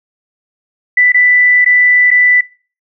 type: tone with dropouts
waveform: sine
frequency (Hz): 1983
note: B6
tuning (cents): +7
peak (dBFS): -5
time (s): 0.97-2.41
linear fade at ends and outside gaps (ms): 5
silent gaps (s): 1.121-1.143 / 1.647-1.66 / 2.106-2.112
effects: noise-tail reverb RT60 0.4 s tail -22 dB re dry